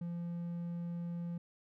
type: tone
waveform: triangle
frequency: 171.8 Hz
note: F3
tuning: 28 cents flat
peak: -35 dBFS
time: 0.01-1.38 s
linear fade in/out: 5 ms
effects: none